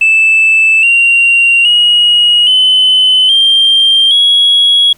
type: tone with pitch steps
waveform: sine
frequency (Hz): 2635 / 2761 / 2893 / 3032 / 3177 / 3329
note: E7 / F7 / F#7 / F#7 / G7 / G#7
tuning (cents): -1 / -20 / -40 / +42 / +23 / +3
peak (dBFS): -3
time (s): 0.01-4.93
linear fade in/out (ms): 5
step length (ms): 820
effects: tanh soft clip ceiling -1 dBFS + pink hiss -46 dBFS RMS until 4.97 s